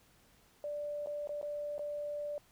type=tone with dropouts; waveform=sine; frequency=587.3 Hz; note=D5; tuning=in tune; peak=-36 dBFS; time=0.64-2.38 s; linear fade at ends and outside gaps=1 ms; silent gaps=1.061-1.071 / 1.273-1.292 / 1.414-1.428 / 1.781-1.793 s; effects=pink hiss -66 dBFS RMS until 2.51 s